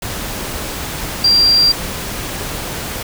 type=tone in noise; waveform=sine; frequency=4740 Hz; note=D8; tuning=15 cents sharp; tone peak=-8 dBFS; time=1.24-1.72 s; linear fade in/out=5 ms; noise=pink; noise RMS=-24 dBFS; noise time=0.02-3.03 s; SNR=+13 dB; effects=none